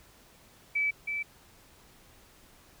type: tone pair in turn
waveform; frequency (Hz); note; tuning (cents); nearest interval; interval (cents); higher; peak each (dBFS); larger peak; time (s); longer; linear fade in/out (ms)
sine; 2300 / 2315; D7 / D7; -37 / -25; unison; 12; second; -25 / -30; first; 0.75-0.91 / 1.07-1.23; neither; 10
effects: pink hiss -58 dBFS RMS until 2.8 s